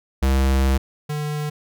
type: tone pair in turn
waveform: square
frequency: 66.7 / 149.48 Hz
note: C2 / D3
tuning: +34 / +31 cents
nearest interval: octave + major second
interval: 1397 cents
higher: second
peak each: -16 / -24 dBFS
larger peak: first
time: 0.22-0.78 / 1.09-1.5 s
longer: first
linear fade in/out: 10 ms
effects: none